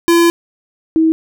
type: tone pair in turn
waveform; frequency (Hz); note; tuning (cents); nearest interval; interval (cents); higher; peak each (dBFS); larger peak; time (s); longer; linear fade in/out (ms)
square / sine; 339.5 / 321.3; F4 / E4; -49 / -44; minor second; 95; first; -8; neither; 0.08-0.3 / 0.96-1.12; first; 0
effects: none